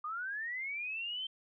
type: linear sweep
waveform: sine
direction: up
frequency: 1188 to 3136 Hz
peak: -36 dBFS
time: 0.04-1.27 s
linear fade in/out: 5 ms
effects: none